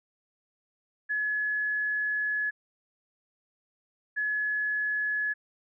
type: tone pair in turn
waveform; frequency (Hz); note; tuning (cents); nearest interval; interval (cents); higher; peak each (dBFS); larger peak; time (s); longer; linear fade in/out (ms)
sine; 1700 / 1700; G#6 / G#6; +40 / +40; unison; 0; neither; -26; neither; 1.09-2.51 / 4.16-5.34; first; 20
effects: none